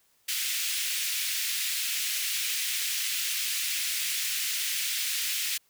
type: high-pass noise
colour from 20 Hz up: pink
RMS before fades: -30 dBFS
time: 0.28-5.58 s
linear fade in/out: 10 ms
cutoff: 2200 Hz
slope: 24 dB/octave
effects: white hiss -67 dBFS RMS until 5.69 s